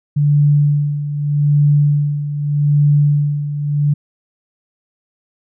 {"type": "tone with tremolo", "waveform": "sine", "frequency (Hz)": 146, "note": "D3", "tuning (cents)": -10, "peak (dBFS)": -8, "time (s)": [0.16, 3.94], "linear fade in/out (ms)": 10, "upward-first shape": "sine", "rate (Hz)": 0.82, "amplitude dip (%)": 70, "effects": []}